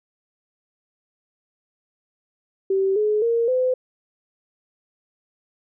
sine tone with pitch steps, 386.2 / 423.6 / 464.6 / 509.6 Hz, G4 / G#4 / A#4 / C5, -26 / +34 / -6 / -46 cents, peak -17 dBFS, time 2.7-3.74 s, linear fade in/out 5 ms, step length 260 ms, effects none

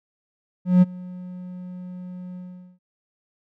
triangle tone with ADSR envelope, 181 Hz, F#3, 38 cents flat, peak -7 dBFS, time 0.65-2.79 s, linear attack 170 ms, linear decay 26 ms, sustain -24 dB, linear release 430 ms, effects none

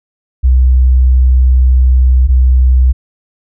sine tone pair in turn, 63.6 / 63.6 Hz, C2 / C2, -48 / -48 cents, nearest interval unison, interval 0 cents, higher neither, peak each -4 dBFS, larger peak neither, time 0.43-2.28 / 2.28-2.93 s, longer first, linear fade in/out 20 ms, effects none

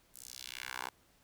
10% pulse tone with high-pass filter sweep, 63 Hz, B1, 35 cents sharp, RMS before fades -45 dBFS, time 0.14-0.89 s, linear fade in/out 5 ms, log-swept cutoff 9700 to 810 Hz, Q 1.5, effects pink hiss -68 dBFS RMS until 1.23 s

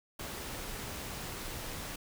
pink noise, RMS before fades -41 dBFS, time 0.19-1.96 s, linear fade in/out 5 ms, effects none

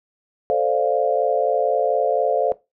sine chord, D minor seventh, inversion second, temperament equal, 440 / 523.3 / 587.3 / 698.5 Hz, A4 / C5 / D5 / F5, 0 / 0 / 0 / 0 cents, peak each -22 dBFS, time 0.5-2.52 s, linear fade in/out 0 ms, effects noise-tail reverb RT60 0.2 s tail -17 dB re dry

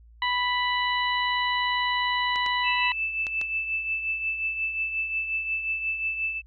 harmonic tone, 987.8 Hz, B5, in tune, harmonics 1 / 2 / 3 / 4, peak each -26 / -27 / -31 / -34 dBFS, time 0.22-2.92 s, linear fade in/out 2 ms
clicks, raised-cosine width 0.2 ms, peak -19 dBFS, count 4, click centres 2.359 / 2.463 / 3.268 / 3.414 s
sine tone with tremolo, 2637 Hz, E7, in tune, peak -23 dBFS, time 2.63-6.42 s, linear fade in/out 50 ms, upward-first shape triangle, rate 5.6 Hz, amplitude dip 60%
effects added 57 Hz sine -49 dBFS peak until 6.46 s

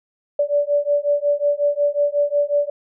sine beating tone pair, 577 / 582.5 Hz, D5 / D5, -31 / -14 cents, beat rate 5.5 Hz, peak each -19 dBFS, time 0.39-2.7 s, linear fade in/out 5 ms, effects none

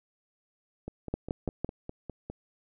two click trains, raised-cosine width 2 ms, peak -16 / -24 dBFS, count 4 / 8, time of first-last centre 1.14-1.646 / 0.88-2.3 s, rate 5.93 / 4.93 Hz, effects none

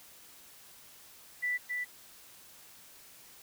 sine tone with echo, 1975.5 Hz, B6, in tune, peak -29 dBFS, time 1.42-1.58 s, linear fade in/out 20 ms, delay 270 ms, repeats 1, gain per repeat -3 dB, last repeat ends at 1.85 s, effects white hiss -55 dBFS RMS until 3.42 s

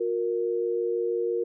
sine tone pair together, 360.1 / 466.2 Hz, F#4 / A#4, -47 / 0 cents, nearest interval major third, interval 447 cents, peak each -28 / -26 dBFS, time 0-1.44 s, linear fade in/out 10 ms, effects none

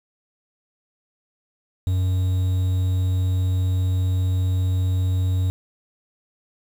triangle tone with quantisation, 92.5 Hz, F#2, in tune, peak -16 dBFS, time 1.87-5.5 s, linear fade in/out 0 ms, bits 7, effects none

